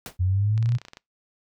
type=noise with exponential decay; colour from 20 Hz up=pink; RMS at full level=-32 dBFS; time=0.06-0.17 s; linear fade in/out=1 ms; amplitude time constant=23 ms
type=exponential sweep; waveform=sine; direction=up; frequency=88.9 to 123.47 Hz; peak=-19 dBFS; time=0.19-0.78 s; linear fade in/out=20 ms
type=clicks; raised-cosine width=0.2 ms; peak=-24 dBFS; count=12; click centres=0.578 / 0.627 / 0.659 / 0.691 / 0.721 / 0.751 / 0.785 / 0.816 / 0.851 / 0.884 / 0.934 / 0.971 s
effects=noise-tail reverb RT60 0.2 s tail -25 dB re dry